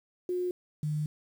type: tone pair in turn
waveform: sine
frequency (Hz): 359.8 / 151.28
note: F#4 / D#3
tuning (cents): -48 / -48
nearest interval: octave + minor third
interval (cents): 1500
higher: first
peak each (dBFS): -28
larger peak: neither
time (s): 0.29-0.51 / 0.83-1.06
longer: second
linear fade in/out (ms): 2
effects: 9-bit